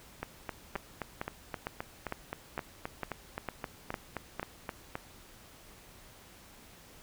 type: two click trains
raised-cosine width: 0.5 ms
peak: -20 / -19 dBFS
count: 19 / 9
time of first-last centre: 0.23-4.954 / 0.76-4.396 s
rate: 3.81 / 2.2 Hz
effects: pink hiss -55 dBFS RMS until 7.02 s